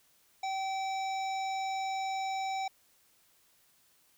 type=harmonic tone; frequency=770 Hz; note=G5; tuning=31 cents flat; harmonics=1 / 3 / 5 / 7 / 9; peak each=-32 / -42 / -46 / -49 / -51 dBFS; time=0.43-2.68 s; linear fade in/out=5 ms; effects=white hiss -67 dBFS RMS until 4.17 s